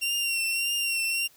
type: tone with vibrato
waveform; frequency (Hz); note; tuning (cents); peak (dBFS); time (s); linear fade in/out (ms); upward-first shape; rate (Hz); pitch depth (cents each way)
sawtooth; 2749; F7; -28; -22; 0.01-1.28; 20; triangle; 1.7; 42
effects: white hiss -58 dBFS RMS until 1.36 s